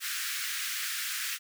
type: high-pass noise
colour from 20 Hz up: pink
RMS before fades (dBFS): -34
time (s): 0-1.39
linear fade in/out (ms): 50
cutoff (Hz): 1400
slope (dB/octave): 48
effects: none